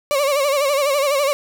35% pulse tone with vibrato, 564 Hz, C#5, 30 cents sharp, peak -14 dBFS, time 0.11-1.33 s, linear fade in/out 0 ms, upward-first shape sine, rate 12 Hz, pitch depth 89 cents each way, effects none

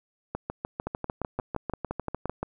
two click trains, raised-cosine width 1 ms, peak -16 / -16 dBFS, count 10 / 14, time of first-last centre 0.87-2.43 / 0.35-2.296 s, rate 5.77 / 6.68 Hz, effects none

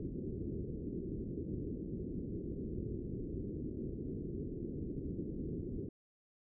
white low-pass noise, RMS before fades -41 dBFS, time 0-5.89 s, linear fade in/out 2 ms, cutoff 400 Hz, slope 48 dB/octave, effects none

